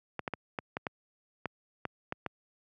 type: clicks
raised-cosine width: 0.5 ms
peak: -18 dBFS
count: 10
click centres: 0.193 / 0.278 / 0.337 / 0.588 / 0.769 / 0.868 / 1.457 / 1.853 / 2.124 / 2.263 s
effects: high-pass 100 Hz 12 dB/octave